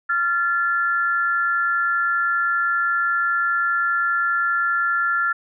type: tone pair together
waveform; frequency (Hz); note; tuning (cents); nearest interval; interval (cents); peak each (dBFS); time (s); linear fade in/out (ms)
sine; 1380 / 1734.9; F6 / A6; -21 / -25; major third; 396; -19 / -23; 0.09-5.33; 10
effects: none